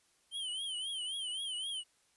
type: tone with vibrato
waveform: square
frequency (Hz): 3107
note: G7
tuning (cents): -16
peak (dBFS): -37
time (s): 0.31-1.84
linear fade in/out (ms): 50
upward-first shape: triangle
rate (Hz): 3.8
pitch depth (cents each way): 130
effects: white hiss -71 dBFS RMS until 2.16 s + resampled to 24000 Hz